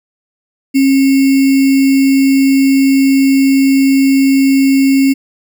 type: tone with sample-and-hold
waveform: sine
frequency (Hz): 270.7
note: C#4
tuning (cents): -41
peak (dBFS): -6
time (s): 0.74-5.14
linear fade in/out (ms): 20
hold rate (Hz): 2450
effects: none